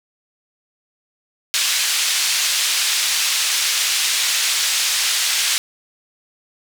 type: band-pass noise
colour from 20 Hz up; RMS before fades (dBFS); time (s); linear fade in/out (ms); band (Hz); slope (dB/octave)
pink; -19; 1.54-5.58; 0; 2800 to 8500; 12
effects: none